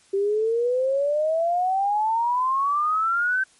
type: exponential sweep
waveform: sine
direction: up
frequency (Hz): 388 to 1560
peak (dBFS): -19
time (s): 0.13-3.44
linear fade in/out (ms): 10
effects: white hiss -57 dBFS RMS until 3.59 s + MP3 48 kbps